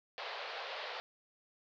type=band-pass noise; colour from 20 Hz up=pink; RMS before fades=-43 dBFS; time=0.18-1 s; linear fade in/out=0 ms; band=470 to 4600 Hz; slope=48 dB/octave; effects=none